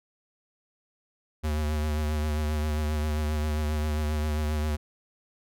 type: tone with vibrato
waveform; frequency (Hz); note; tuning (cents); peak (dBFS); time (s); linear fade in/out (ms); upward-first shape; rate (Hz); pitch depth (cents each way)
square; 76; D#2; -40; -26; 1.43-4.77; 20; triangle; 7.5; 40
effects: none